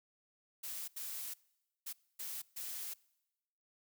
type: noise bursts at uneven times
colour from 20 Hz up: blue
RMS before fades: -43 dBFS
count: 5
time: 0.63-0.88 / 0.96-1.34 / 1.86-1.93 / 2.19-2.42 / 2.56-2.94 s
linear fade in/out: 10 ms
effects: noise-tail reverb RT60 1.0 s tail -24 dB re dry